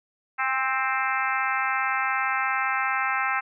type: harmonic tone with a mistuned harmonic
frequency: 262.7 Hz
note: C4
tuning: 7 cents sharp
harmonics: 3 / 4 / 5 / 6 / 7 / 8 / 9 / 10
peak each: -30 / -31 / -28 / -30 / -33 / -31 / -36 / -35 dBFS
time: 0.38-3.41 s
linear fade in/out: 20 ms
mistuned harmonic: 3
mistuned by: +24 cents
effects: none